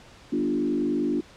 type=tone with frequency modulation; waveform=sine; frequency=293.9 Hz; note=D4; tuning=1 cent sharp; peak=-22 dBFS; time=0.32-1.21 s; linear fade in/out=10 ms; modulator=50 Hz; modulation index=1.3; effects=pink hiss -50 dBFS RMS until 1.36 s + low-pass 6000 Hz 12 dB/octave